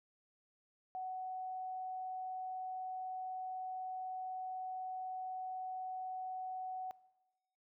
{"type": "tone", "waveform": "sine", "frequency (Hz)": 746, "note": "F#5", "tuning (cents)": 14, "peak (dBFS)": -39, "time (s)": [0.95, 6.91], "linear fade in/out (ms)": 0, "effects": ["noise-tail reverb RT60 1.0 s tail -20 dB re dry"]}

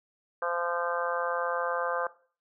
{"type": "harmonic tone", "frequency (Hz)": 172.6, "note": "F3", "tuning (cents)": -20, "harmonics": [3, 4, 5, 6, 7, 8, 9], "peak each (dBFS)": [-32, -37, -39, -36, -34, -41, -36], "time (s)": [0.42, 2.07], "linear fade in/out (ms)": 2, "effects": ["noise-tail reverb RT60 0.4 s tail -17 dB re dry"]}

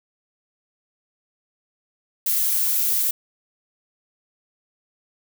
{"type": "noise with high-pass filter sweep", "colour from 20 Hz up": "violet", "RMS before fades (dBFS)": -21, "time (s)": [2.26, 3.11], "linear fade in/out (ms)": 5, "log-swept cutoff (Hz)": [1500, 460], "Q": 1.1, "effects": []}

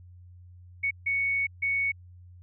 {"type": "tone bursts at uneven times", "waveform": "sine", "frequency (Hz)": 2222, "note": "C#7", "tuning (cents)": 4, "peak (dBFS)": -24, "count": 3, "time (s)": [[0.83, 0.91], [1.06, 1.47], [1.62, 1.92]], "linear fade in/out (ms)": 10, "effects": ["added 89 Hz sine -47 dBFS peak until 2.42 s"]}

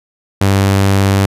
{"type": "tone", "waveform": "sawtooth", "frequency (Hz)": 98, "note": "G2", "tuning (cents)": 0, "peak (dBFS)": -5, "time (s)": [0.41, 1.26], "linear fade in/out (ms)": 5, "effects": ["resampled to 32000 Hz"]}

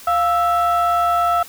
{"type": "tone pair together", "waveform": "sine", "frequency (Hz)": [698, 1318.5], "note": ["F5", "E6"], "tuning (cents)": [-1, 0], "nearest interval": "major seventh", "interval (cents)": 1101, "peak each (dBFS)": -15, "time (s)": [0.07, 1.43], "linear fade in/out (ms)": 5, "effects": ["tanh soft clip ceiling -11 dBFS", "white hiss -40 dBFS RMS until 1.48 s"]}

